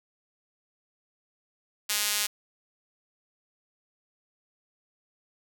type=tone with high-pass filter; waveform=sawtooth; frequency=207.7 Hz; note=G#3; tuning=in tune; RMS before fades=-28 dBFS; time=1.89-2.27 s; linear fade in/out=10 ms; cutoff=3300 Hz; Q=0.52; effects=none